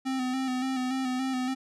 square tone with vibrato, 258.6 Hz, C4, 20 cents flat, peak -28 dBFS, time 0.05-1.55 s, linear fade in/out 20 ms, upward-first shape square, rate 3.5 Hz, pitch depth 32 cents each way, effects low-pass 8000 Hz 12 dB/octave

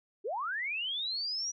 sine linear sweep, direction up, 349.2 to 5860 Hz, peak -32 dBFS, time 0.24-1.52 s, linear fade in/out 20 ms, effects none

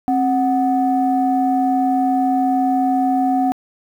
sine tone pair together, 265.9 / 740 Hz, C4 / F#5, +28 / 0 cents, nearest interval octave + tritone, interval 1772 cents, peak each -16 dBFS, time 0.08-3.52 s, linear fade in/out 0 ms, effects tanh soft clip ceiling -7 dBFS + 8-bit

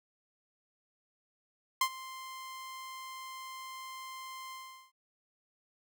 sawtooth tone with ADSR envelope, 1046.5 Hz, C6, in tune, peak -20 dBFS, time 1.81-4.92 s, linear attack 4 ms, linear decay 70 ms, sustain -19 dB, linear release 400 ms, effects none

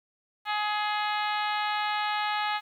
harmonic tone, 420.1 Hz, G#4, 20 cents sharp, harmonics 2 / 3 / 4 / 5 / 6 / 7 / 8 / 9 / 10, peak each -29 / -33 / -35 / -37 / -39 / -40 / -41 / -42 / -43 dBFS, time 0.45-2.61 s, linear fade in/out 50 ms, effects 10-bit

